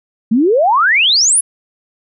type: exponential sweep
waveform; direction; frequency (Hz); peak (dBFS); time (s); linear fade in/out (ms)
sine; up; 207.7 to 11000; -8; 0.31-1.41; 10
effects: none